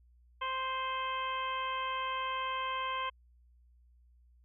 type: harmonic tone with a mistuned harmonic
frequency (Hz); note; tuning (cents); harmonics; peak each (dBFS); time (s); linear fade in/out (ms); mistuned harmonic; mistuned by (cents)
523.3; C5; 0; 1 / 2 / 3 / 4 / 5 / 6; -45 / -34 / -44 / -44 / -44 / -43; 0.41-3.1; 10; 5; -17
effects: added 60 Hz sine -60 dBFS peak until 4.44 s